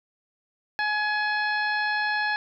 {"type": "harmonic tone with a mistuned harmonic", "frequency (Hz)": 843, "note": "G#5", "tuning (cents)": 26, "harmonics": [1, 2, 3, 4, 5, 6], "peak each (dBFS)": [-28, -25, -35, -41, -36, -45], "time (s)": [0.79, 2.36], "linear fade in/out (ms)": 0, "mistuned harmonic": 6, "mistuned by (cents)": 49, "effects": []}